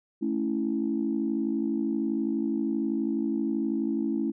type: chord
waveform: sine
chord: A major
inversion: none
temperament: equal with one note detuned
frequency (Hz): 218.5 / 277.2 / 329.6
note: A3 / C#4 / E4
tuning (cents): -12 / 0 / 0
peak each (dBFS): -29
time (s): 0.21-4.32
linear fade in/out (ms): 20
effects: tanh soft clip ceiling -16 dBFS